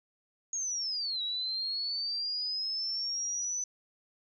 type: linear two-way sweep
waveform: sine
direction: down then up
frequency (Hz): 6645 to 3849 to 6040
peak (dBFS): -31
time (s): 0.53-3.64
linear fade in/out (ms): 2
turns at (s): 1.22
effects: none